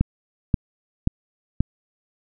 click train, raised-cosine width 5 ms, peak -5 dBFS, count 4, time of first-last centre 0.01-1.606 s, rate 1.88 Hz, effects none

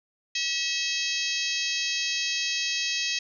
harmonic tone with a mistuned harmonic, 645 Hz, E5, 38 cents flat, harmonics 3 / 4 / 5 / 6 / 7 / 8 / 9 / 10, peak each -36 / -31 / -34 / -33 / -34 / -34 / -40 / -35 dBFS, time 0.35-3.19 s, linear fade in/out 5 ms, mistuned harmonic 6, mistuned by +16 cents, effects none

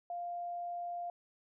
sine tone, 698.5 Hz, F5, in tune, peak -37 dBFS, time 0.1-1.1 s, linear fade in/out 2 ms, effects none

